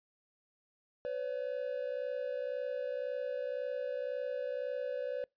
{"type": "tone pair together", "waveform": "triangle", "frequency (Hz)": [505.1, 567], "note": ["B4", "C#5"], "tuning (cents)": [39, 39], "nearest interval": "major second", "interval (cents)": 200, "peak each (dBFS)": [-35, -36], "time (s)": [1.05, 5.24], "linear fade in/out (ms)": 0, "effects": ["noise-tail reverb RT60 0.2 s tail -26 dB re dry", "resampled to 11025 Hz"]}